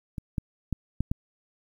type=clicks; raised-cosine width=5 ms; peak=-21 / -15 / -15 / -13 / -14 dBFS; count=5; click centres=0.182 / 0.382 / 0.727 / 1.006 / 1.115 s; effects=9-bit